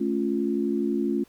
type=chord; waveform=sine; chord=A augmented; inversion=none; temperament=equal with one note detuned; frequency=217.9 / 277.2 / 349.2 Hz; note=A3 / C#4 / E#4; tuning=-17 / 0 / 0 cents; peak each=-27 dBFS; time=0-1.24 s; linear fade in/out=10 ms; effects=pink hiss -59 dBFS RMS until 1.28 s